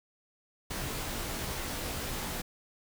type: noise with comb filter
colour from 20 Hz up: pink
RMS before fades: -36 dBFS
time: 0.7-2.42 s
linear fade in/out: 10 ms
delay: 19 ms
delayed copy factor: -0.65
effects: none